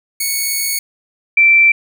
5% pulse / sine tone pair in turn, 2219 / 2341 Hz, C#7 / D7, +1 / -6 cents, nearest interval minor second, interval 93 cents, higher second, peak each -6 dBFS, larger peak neither, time 0.2-0.79 / 1.37-1.72 s, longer first, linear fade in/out 5 ms, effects none

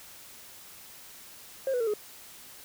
sine tone with pitch steps, 535 / 493.4 / 455.1 / 419.8 Hz, C5 / B4 / A#4 / G#4, +38 / -2 / -42 / +19 cents, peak -23 dBFS, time 1.67-1.938 s, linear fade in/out 2 ms, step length 67 ms, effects tanh soft clip ceiling -24 dBFS + white hiss -49 dBFS RMS until 2.64 s

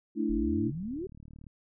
sine chord, A suspended fourth, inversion none, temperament just, 220 / 293.3 / 330 Hz, A3 / D4 / E4, 0 / -2 / +2 cents, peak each -31 dBFS, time 0.15-0.72 s, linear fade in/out 50 ms
sine exponential sweep, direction up, 39.27 to 402.7 Hz, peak -33 dBFS, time 0.29-1.07 s, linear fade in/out 10 ms
click train, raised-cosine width 5 ms, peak -37 dBFS, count 34, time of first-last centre 0.59-1.468 s, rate 37.6 Hz
effects none

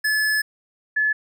square / sine tone pair in turn, 1720 / 1720 Hz, A6 / A6, -40 / -40 cents, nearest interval unison, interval 0 cents, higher neither, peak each -19 / -17 dBFS, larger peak second, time 0.04-0.42 / 0.96-1.13 s, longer first, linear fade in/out 10 ms, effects none

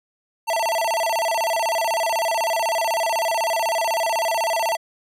square tone with vibrato, 772 Hz, G5, 27 cents flat, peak -20 dBFS, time 0.47-4.77 s, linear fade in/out 20 ms, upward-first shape square, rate 16 Hz, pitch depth 270 cents each way, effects resampled to 32000 Hz

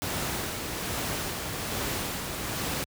pink noise with tremolo, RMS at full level -30 dBFS, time 0.02-2.84 s, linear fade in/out 0 ms, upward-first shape sine, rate 1.2 Hz, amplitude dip 35%, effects high-pass 60 Hz 12 dB/octave

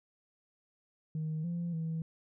sine tone with pitch steps, 156.6 / 171.7 / 162 Hz, D#3 / F3 / E3, +11 / -29 / -30 cents, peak -31 dBFS, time 1.15-2.02 s, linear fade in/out 2 ms, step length 290 ms, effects tanh soft clip ceiling -30 dBFS

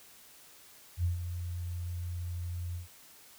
sine tone with ADSR envelope, 87.31 Hz, F2, in tune, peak -25 dBFS, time 0.97-2.88 s, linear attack 69 ms, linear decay 130 ms, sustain -9 dB, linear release 130 ms, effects white hiss -56 dBFS RMS until 3.38 s

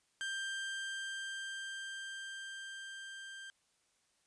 30% pulse tone with level ramp, 1580 Hz, G6, 13 cents sharp, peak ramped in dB -34 to -44 dBFS, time 0.21-3.5 s, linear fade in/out 0 ms, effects white hiss -75 dBFS RMS until 4.26 s + resampled to 22050 Hz

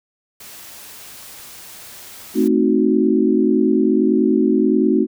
white noise, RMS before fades -38 dBFS, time 0.4-2.48 s, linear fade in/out 5 ms
sine chord, A diminished seventh, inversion none, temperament equal, 220 / 261.6 / 311.1 / 370 Hz, A3 / C4 / Eb4 / Gb4, 0 / 0 / 0 / 0 cents, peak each -18 dBFS, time 2.34-5.07 s, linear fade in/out 50 ms
effects none

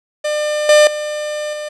45% pulse tone with level steps, 600 Hz, D5, 37 cents sharp, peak -16 / -6 / -20 / -23 dBFS, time 0.24-1.69 s, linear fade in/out 10 ms, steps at 0.69 / 0.87 / 1.53 s, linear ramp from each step 2 ms, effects resampled to 22050 Hz + 8-bit

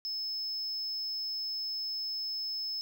triangle tone, 5220 Hz, E8, 18 cents flat, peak -31 dBFS, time 0.05-2.81 s, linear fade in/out 0 ms, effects tanh soft clip ceiling -28 dBFS + 11-bit

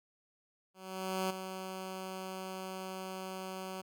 10% pulse tone with ADSR envelope, 188.3 Hz, F#3, 31 cents sharp, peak -23 dBFS, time 0.74-3.82 s, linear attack 560 ms, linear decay 11 ms, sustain -9 dB, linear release 16 ms, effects none

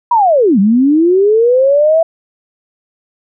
sine linear two-way sweep, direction down then up, 987.8 to 187.1 to 665 Hz, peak -6 dBFS, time 0.11-2.03 s, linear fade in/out 5 ms, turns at 0.59 s, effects none

